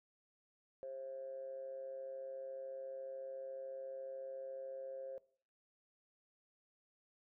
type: tone with amplitude modulation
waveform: sine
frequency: 533 Hz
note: C5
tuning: 32 cents sharp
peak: -40 dBFS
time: 0.83-5.18 s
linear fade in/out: 0 ms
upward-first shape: sine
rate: 134 Hz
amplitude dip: 60%
effects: noise-tail reverb RT60 0.5 s tail -20 dB re dry + tanh soft clip ceiling -36 dBFS